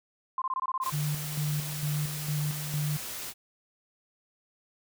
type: tone bursts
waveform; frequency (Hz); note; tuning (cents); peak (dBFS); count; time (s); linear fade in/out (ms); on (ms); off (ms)
sine; 1046.5; C6; 0; -27; 9; 0.38-0.898; 2; 38; 22
type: noise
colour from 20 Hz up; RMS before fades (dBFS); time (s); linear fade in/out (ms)
white; -38; 0.81-3.34; 50
type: tone with tremolo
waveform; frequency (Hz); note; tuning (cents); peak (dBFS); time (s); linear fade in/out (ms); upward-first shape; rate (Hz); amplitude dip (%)
sine; 149.1; D3; +27; -27; 0.92-2.98; 20; square; 2.2; 60
effects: none